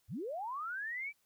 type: linear sweep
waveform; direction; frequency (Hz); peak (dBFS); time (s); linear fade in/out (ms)
sine; up; 67.8 to 2349; -37; 0.08-1.13; 50
effects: white hiss -75 dBFS RMS until 1.25 s